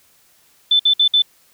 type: tone bursts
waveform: sine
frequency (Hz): 3520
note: A7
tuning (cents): 0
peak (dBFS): -10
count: 4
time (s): 0.71-1.221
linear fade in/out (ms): 5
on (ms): 85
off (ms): 57
effects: white hiss -55 dBFS RMS until 1.53 s